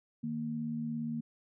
sine tone pair together, 155.18 / 232.5 Hz, D#3 / A#3, -4 / -4 cents, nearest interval perfect fifth, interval 700 cents, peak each -40 / -34 dBFS, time 0.23-1.21 s, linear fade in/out 10 ms, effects none

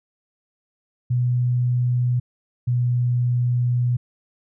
sine tone pair in turn, 123.4 / 122.55 Hz, B2 / B2, -1 / -13 cents, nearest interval unison, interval 12 cents, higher first, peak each -17 dBFS, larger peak neither, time 1.1-2.2 / 2.67-3.97 s, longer second, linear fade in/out 10 ms, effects none

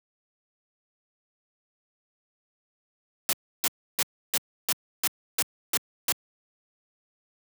white noise bursts, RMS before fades -24 dBFS, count 9, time 3.29-6.121 s, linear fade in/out 0 ms, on 39 ms, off 310 ms, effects high-pass 150 Hz 12 dB/octave

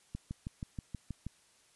click train, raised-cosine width 5 ms, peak -26 dBFS, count 8, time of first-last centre 0.15-1.266 s, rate 6.27 Hz, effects white hiss -66 dBFS RMS until 1.75 s + resampled to 24000 Hz

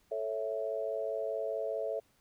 sine chord, A major, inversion none, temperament equal, 440 / 554.4 / 659.3 Hz, A4 / C#5 / E5, 0 / 0 / 0 cents, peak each -37 / -37 / -36 dBFS, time 0.11-2 s, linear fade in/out 10 ms, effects pink hiss -70 dBFS RMS until 2.2 s

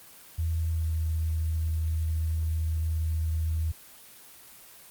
sine tone with pitch glide, 81.7 to 80.02 Hz, E2 to D#2, -15 to +49 cents, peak -25 dBFS, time 0.38-3.72 s, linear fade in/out 10 ms, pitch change -36 cents, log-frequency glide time 0.72-0.88 s, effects white hiss -50 dBFS RMS until 4.9 s + Opus 24 kbps

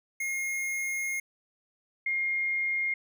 square / sine tone pair in turn, 2144 / 2130 Hz, C7 / C7, +42 / +30 cents, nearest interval unison, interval 12 cents, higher first, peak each -30 / -26 dBFS, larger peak second, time 0.2-1.2 / 2.06-2.94 s, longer first, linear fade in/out 5 ms, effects none

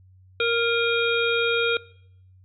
harmonic tone with a mistuned harmonic, 466.4 Hz, A#4, 1 cent sharp, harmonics 1 / 3 / 5 / 7 / 8, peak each -23 / -26 / -26 / -31 / -30 dBFS, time 0.4-1.77 s, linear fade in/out 2 ms, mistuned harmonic 5, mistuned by +60 cents, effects noise-tail reverb RT60 0.7 s tail -22 dB re dry + added 93 Hz sine -50 dBFS peak until 2.44 s

